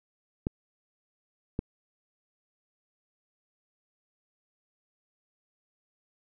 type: clicks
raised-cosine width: 3 ms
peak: -15 / -16 dBFS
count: 2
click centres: 0.469 / 1.591 s
effects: none